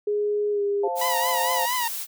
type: tone with pitch glide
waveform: sine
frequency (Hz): 415.3 to 404.6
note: G#4 to G#4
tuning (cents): 0 to -45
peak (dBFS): -21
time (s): 0.07-0.88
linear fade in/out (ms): 5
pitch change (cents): -45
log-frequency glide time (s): 0.51-0.62
type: chord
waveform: sine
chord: F major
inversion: second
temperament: equal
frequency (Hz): 523.3 / 698.5 / 880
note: C5 / F5 / A5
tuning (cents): 0 / 0 / 0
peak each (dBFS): -29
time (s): 0.83-1.66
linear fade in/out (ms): 10
type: noise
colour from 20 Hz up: blue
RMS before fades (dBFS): -31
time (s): 0.95-2.07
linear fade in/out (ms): 50
type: tone with vibrato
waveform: sawtooth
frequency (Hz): 969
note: B5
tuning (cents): -33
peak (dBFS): -20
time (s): 1.01-1.88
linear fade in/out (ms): 5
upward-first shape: triangle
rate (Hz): 4.4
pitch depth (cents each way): 99
effects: none